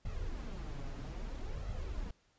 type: noise with flanger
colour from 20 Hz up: brown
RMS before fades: -40 dBFS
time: 0.05-2.11 s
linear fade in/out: 5 ms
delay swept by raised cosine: 1.5 to 7.3 ms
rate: 0.61 Hz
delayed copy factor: +0.6
effects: pink hiss -72 dBFS RMS until 2.38 s + resampled to 16000 Hz

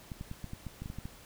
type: clicks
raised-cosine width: 5 ms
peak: -27 dBFS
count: 11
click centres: 0.118 / 0.211 / 0.314 / 0.443 / 0.534 / 0.667 / 0.82 / 0.859 / 0.901 / 0.986 / 1.055 s
effects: pink hiss -54 dBFS RMS until 1.25 s

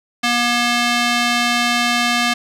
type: tone with band-pass filter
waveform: square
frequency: 239.7 Hz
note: A#3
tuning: 48 cents sharp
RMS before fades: -17 dBFS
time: 0.23-2.34 s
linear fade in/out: 10 ms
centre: 3000 Hz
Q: 0.72
effects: none

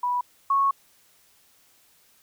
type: tone pair in turn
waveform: sine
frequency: 982 / 1102.3 Hz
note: B5 / C#6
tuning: -10 / -10 cents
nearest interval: major second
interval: 200 cents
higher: second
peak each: -22 / -18 dBFS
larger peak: second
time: 0.03-0.21 / 0.5-0.71 s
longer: second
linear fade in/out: 5 ms
effects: white hiss -60 dBFS RMS until 2.22 s

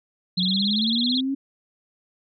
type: tone with vibrato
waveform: sine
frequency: 3713 Hz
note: A#7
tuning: 8 cents flat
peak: -22 dBFS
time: 0.37-1.21 s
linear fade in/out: 10 ms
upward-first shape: sine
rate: 18 Hz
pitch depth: 230 cents each way
type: exponential sweep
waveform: sine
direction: up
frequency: 178.1 to 277.2 Hz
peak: -22 dBFS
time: 0.37-1.35 s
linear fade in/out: 10 ms
effects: none

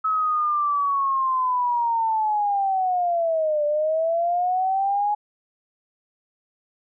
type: linear two-way sweep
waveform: sine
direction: down then up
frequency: 1292 to 587.3 to 838 Hz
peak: -19 dBFS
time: 0.04-5.15 s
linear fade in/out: 10 ms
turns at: 3.65 s
effects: none

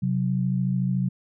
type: tone pair together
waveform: sine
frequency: 131.27 / 185 Hz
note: C3 / F#3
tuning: +6 / 0 cents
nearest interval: tritone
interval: 594 cents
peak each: -24 dBFS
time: 0.02-1.09 s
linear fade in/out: 10 ms
effects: none

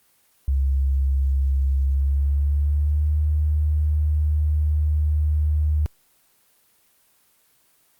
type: tone with pitch glide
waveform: sine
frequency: 67.8 to 75.66 Hz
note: C#2 to D#2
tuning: -38 to -48 cents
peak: -17 dBFS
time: 0.48-5.86 s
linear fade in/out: 0 ms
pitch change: +190 cents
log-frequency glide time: 1.85-3.14 s
effects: white hiss -61 dBFS RMS until 7.99 s + Opus 24 kbps

